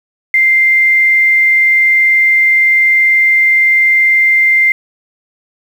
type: tone with quantisation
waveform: sine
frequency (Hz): 2093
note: C7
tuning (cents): 0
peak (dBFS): -6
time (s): 0.34-4.72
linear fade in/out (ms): 2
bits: 6
effects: none